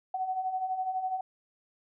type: beating tone pair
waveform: sine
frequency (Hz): 740 / 752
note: F#5 / F#5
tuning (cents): 0 / +28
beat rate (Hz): 12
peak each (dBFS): -37 / -30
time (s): 0.14-1.21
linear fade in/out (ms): 5
effects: none